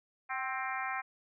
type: harmonic tone with a mistuned harmonic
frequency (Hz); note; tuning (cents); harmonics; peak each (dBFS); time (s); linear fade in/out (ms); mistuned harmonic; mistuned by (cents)
263.8; C4; +14; 3 / 4 / 5 / 6 / 7 / 8 / 9; -39 / -40 / -41 / -42 / -42 / -43 / -44; 0.29-1.02; 20; 3; -37
effects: none